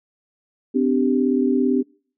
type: chord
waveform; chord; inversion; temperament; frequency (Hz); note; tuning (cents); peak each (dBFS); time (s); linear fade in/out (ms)
sine; C suspended second; none; equal with one note detuned; 255.9 / 293.7 / 392; C4 / D4 / G4; -38 / 0 / 0; -18 / -22 / -22; 0.74-1.83; 20
effects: noise-tail reverb RT60 0.5 s tail -26 dB re dry